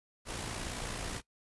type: noise with amplitude modulation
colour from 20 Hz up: pink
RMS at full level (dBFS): -37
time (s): 0.25-1.22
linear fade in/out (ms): 50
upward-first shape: sine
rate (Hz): 58.2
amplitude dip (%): 45
effects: noise-tail reverb RT60 0.1 s tail -20 dB re dry + resampled to 24000 Hz